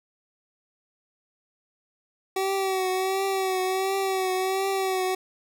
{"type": "tone with vibrato", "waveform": "25% pulse", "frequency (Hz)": 380.4, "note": "F#4", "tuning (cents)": 48, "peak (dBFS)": -20, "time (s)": [2.36, 5.15], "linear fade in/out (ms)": 5, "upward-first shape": "triangle", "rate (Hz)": 1.4, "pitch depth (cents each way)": 48, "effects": []}